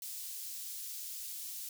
white high-pass noise, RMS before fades -43 dBFS, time 0.02-1.69 s, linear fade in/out 2 ms, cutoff 4600 Hz, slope 12 dB/octave, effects none

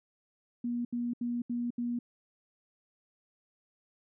sine tone bursts, 240 Hz, B3, 49 cents flat, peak -30 dBFS, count 5, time 0.64-1.99 s, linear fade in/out 5 ms, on 210 ms, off 75 ms, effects none

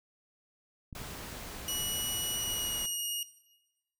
clicks, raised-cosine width 5 ms, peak -30 / -35 / -30 dBFS, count 3, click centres 0.928 / 0.962 / 1.016 s
pink noise, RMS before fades -43 dBFS, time 0.95-2.86 s, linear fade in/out 2 ms
15% pulse tone with pitch glide, 2925 to 2871 Hz, F#7 to F7, -21 to +47 cents, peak -25 dBFS, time 1.68-3.23 s, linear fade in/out 2 ms, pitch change -32 cents, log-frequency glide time 2.33-3.05 s
effects noise-tail reverb RT60 1.0 s tail -17 dB re dry

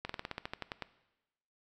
slowing click train, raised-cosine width 0.3 ms, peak -21 dBFS, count 12, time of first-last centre 0.05-0.823 s, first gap 44 ms, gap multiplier 1.09, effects noise-tail reverb RT60 1.0 s tail -17 dB re dry

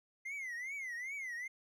triangle tone with vibrato, 2062 Hz, C7, 26 cents flat, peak -38 dBFS, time 0.25-1.48 s, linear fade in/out 10 ms, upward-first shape triangle, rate 2.5 Hz, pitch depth 200 cents each way, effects none

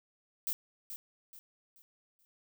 violet noise with echo, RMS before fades -34 dBFS, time 0.47-0.53 s, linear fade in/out 0 ms, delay 430 ms, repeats 4, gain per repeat -9 dB, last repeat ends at 2.25 s, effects none

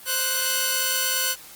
5% pulse tone pair together, 523.2 / 1481 Hz, C5 / F#6, 0 / +1 cents, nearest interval octave + tritone, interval 1801 cents, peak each -17 / -11 dBFS, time 0.05-1.36 s, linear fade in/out 50 ms, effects white hiss -44 dBFS RMS until 1.55 s + Opus 24 kbps

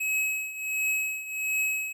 square tone with tremolo, 2561 Hz, D#7, 49 cents sharp, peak -24 dBFS, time 0-1.93 s, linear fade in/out 10 ms, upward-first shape triangle, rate 1.4 Hz, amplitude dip 80%, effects none

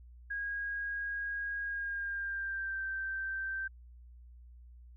sine tone with pitch glide, 1638 to 1561.3 Hz, G#6 to G6, -24 to -7 cents, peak -34 dBFS, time 0.3-3.68 s, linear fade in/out 10 ms, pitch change -83 cents, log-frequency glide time 1.62-2.84 s, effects added 60 Hz sine -51 dBFS peak until 4.96 s

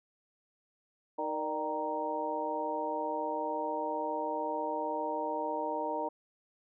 harmonic tone with a mistuned harmonic, 155.56 Hz, D#3, in tune, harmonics 2 / 3 / 4 / 5 / 6, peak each -40 / -39 / -37 / -41 / -35 dBFS, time 1.18-6.09 s, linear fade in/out 10 ms, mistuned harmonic 4, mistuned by -60 cents, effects none

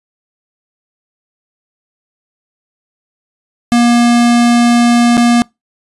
square tone with dropouts, 238 Hz, A#3, 36 cents sharp, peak -7 dBFS, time 3.72-5.42 s, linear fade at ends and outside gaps 0 ms, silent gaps 5.17-5.177 s, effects noise-tail reverb RT60 0.2 s tail -26 dB re dry + resampled to 24000 Hz

